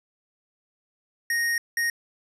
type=tone bursts at uneven times; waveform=square; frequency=1864.7 Hz; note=A#6; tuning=in tune; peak=-23 dBFS; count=2; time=1.3-1.58 / 1.77-1.9 s; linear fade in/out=2 ms; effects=resampled to 32000 Hz